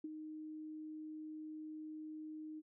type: tone with ADSR envelope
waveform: sine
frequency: 310 Hz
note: D#4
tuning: 6 cents flat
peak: -39 dBFS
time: 0.04-2.62 s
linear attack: 5 ms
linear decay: 26 ms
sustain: -6 dB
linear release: 37 ms
effects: none